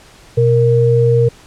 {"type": "tone pair together", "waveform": "sine", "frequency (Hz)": [122.95, 466.2], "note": ["B2", "A#4"], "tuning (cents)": [-7, 0], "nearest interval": "octave + major seventh", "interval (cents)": 2307, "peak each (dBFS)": -11, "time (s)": [0.37, 1.29], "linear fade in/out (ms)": 10, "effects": ["pink hiss -43 dBFS RMS until 1.46 s", "low-pass 9000 Hz 12 dB/octave"]}